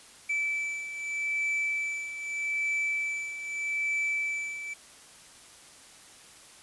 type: beating tone pair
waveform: triangle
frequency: 2315 / 2315.81 Hz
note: D7 / D7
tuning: -25 / -25 cents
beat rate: 0.81 Hz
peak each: -34 / -28 dBFS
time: 0.29-4.74 s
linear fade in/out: 10 ms
effects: white hiss -52 dBFS RMS until 6.62 s + resampled to 24000 Hz